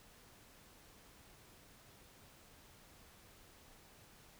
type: silence
effects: pink hiss -62 dBFS RMS until 4.39 s